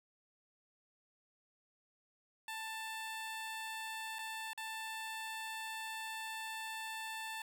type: tone with dropouts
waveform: 15% pulse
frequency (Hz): 885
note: A5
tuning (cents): +10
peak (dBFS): -35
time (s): 2.48-7.42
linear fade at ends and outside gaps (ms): 2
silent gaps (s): 4.186-4.19 / 4.533-4.576
effects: none